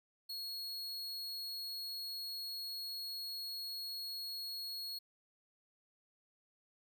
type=tone; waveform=45% pulse; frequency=4321 Hz; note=C#8; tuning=45 cents flat; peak=-40 dBFS; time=0.29-4.99 s; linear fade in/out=10 ms; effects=none